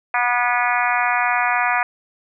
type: harmonic tone with a mistuned harmonic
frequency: 243.4 Hz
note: B3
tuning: 25 cents flat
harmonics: 3 / 4 / 5 / 6 / 7 / 8 / 9 / 10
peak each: -22 / -23 / -24 / -25 / -25 / -26 / -27 / -27 dBFS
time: 0.14-1.83 s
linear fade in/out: 2 ms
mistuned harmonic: 8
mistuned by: +18 cents
effects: none